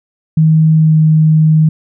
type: tone with pitch glide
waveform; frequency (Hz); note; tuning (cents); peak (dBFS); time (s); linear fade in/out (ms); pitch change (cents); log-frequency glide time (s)
sine; 158.1 to 156.56; D#3 to D#3; +28 to +11; -5; 0.37-1.69; 5; -17; 0.76-0.96
effects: none